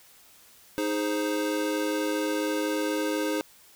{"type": "chord", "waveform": "square", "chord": "Ab major", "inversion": "second", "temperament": "equal", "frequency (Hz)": [311.1, 415.3, 523.3], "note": ["Eb4", "Ab4", "C5"], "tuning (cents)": [0, 0, 0], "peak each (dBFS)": [-29, -33, -32], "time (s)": [0.78, 3.41], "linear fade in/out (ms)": 0, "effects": ["white hiss -55 dBFS RMS until 3.75 s"]}